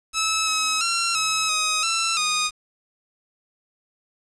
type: tone with pitch steps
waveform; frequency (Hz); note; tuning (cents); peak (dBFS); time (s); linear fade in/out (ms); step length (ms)
10% pulse; 1301 / 1282 / 1366 / 1288 / 1260 / 1338 / 1235; E6 / E6 / F6 / E6 / D#6 / E6 / D#6; -23 / -49 / -39 / -41 / +21 / +25 / -13; -12; 0.13-2.51; 50; 340
effects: resampled to 22050 Hz + 7-bit